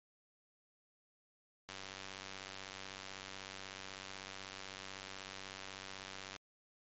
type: click train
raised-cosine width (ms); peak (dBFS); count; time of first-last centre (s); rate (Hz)
0.2; -28; 450; 1.69-6.362; 96.1
effects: MP3 32 kbps